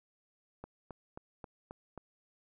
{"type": "click train", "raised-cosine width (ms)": 1, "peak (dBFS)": -30, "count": 6, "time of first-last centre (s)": [0.64, 1.977], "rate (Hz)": 3.74, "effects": []}